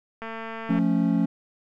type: click train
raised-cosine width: 0.5 ms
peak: -21 dBFS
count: 129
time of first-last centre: 0.22-0.789 s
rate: 225 Hz
type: chord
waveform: triangle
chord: F augmented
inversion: none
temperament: equal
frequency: 174.61 / 220 / 277.2 Hz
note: F3 / A3 / C#4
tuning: 0 / 0 / 0 cents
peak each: -22 dBFS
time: 0.69-1.26 s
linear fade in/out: 10 ms
effects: none